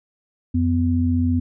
sine tone pair together, 88.5 / 250.3 Hz, F2 / B3, +23 / +23 cents, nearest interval octave + tritone, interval 1800 cents, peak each -19 dBFS, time 0.54-1.4 s, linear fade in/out 10 ms, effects none

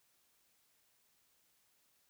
silence, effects white hiss -74 dBFS RMS until 2.09 s

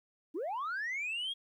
sine linear sweep, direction up, 272.2 to 3322 Hz, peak -32 dBFS, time 0.34-1.34 s, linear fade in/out 20 ms, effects tanh soft clip ceiling -32 dBFS + 12-bit

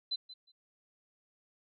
sine tone with echo, 4042 Hz, B7, 39 cents sharp, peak -31 dBFS, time 0.11-0.16 s, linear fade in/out 10 ms, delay 180 ms, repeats 2, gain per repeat -15 dB, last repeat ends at 0.52 s, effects none

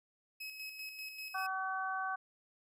30% pulse tone with tremolo, 2561 Hz, D#7, 49 cents sharp, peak -39 dBFS, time 0.4-1.47 s, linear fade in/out 10 ms, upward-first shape square, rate 5.1 Hz, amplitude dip 45%
harmonic tone, 380 Hz, F#4, 46 cents sharp, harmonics 2 / 3 / 4, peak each -39 / -39 / -39 dBFS, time 1.34-2.16 s, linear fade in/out 10 ms
effects none

